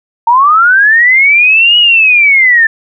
sine linear two-way sweep, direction up then down, 903 to 2924 to 1756 Hz, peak -3 dBFS, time 0.27-2.67 s, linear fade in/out 5 ms, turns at 1.78 s, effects none

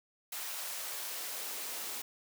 white noise with high-pass filter sweep, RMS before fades -40 dBFS, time 0.32-2.02 s, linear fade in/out 5 ms, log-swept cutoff 750 to 290 Hz, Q 0.95, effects none

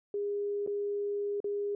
sine tone with dropouts, 407.7 Hz, G#4, 32 cents flat, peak -30 dBFS, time 0.14-1.75 s, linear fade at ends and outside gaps 2 ms, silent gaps 0.664-0.674 / 1.403-1.443 s, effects none

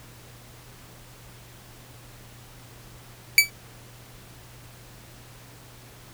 sawtooth tone with exponential decay, 2299 Hz, D7, 37 cents flat, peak -4 dBFS, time 3.38-3.5 s, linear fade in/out 1 ms, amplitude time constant 25 ms, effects added 120 Hz sine -49 dBFS peak until 6.13 s + pink hiss -49 dBFS RMS until 6.13 s

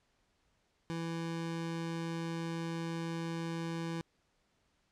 25% pulse tone, 166 Hz, E3, 12 cents sharp, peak -32 dBFS, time 0.9-4.01 s, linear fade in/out 0 ms, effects pink hiss -75 dBFS RMS until 4.91 s + low-pass 7000 Hz 12 dB/octave

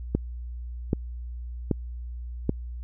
click train, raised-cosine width 3 ms, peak -9 dBFS, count 4, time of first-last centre 0.15-2.494 s, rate 1.28 Hz, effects added 60 Hz sine -33 dBFS peak until 2.83 s

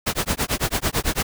pink noise with tremolo, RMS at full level -20 dBFS, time 0.06-1.23 s, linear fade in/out 10 ms, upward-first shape sine, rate 9 Hz, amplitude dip 100%, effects none

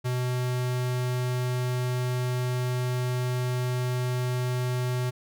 square tone, 125.2 Hz, B2, 24 cents sharp, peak -26 dBFS, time 0.04-5.11 s, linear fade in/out 20 ms, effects none

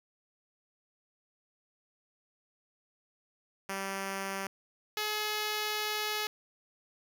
5% pulse tone pair in turn, 194.6 / 424.4 Hz, G3 / G#4, -12 / +38 cents, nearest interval octave + minor second, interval 1350 cents, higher second, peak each -23 / -20 dBFS, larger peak second, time 3.69-4.47 / 4.97-6.27 s, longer second, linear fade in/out 2 ms, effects none

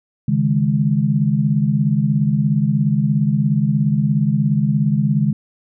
sine chord, C# suspended second, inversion none, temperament equal, 138.59 / 155.56 / 207.7 Hz, C#3 / D#3 / G#3, 0 / 0 / 0 cents, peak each -18 dBFS, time 0.28-5.33 s, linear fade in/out 5 ms, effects none

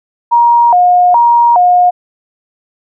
sine tone with vibrato, 823 Hz, G#5, 16 cents flat, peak -4 dBFS, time 0.31-1.91 s, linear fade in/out 20 ms, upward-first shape square, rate 1.2 Hz, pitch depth 240 cents each way, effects none

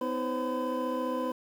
triangle tone cluster, 252.3 / 318.8 / 511 / 546 / 1012 Hz, B3 / D#4 / C5 / C#5 / B5, +37 / +42 / -41 / -26 / +42 cents, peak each -32 / -35 / -31 / -38 / -33 dBFS, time 0.01-1.32 s, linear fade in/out 5 ms, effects tanh soft clip ceiling -17 dBFS + 9-bit

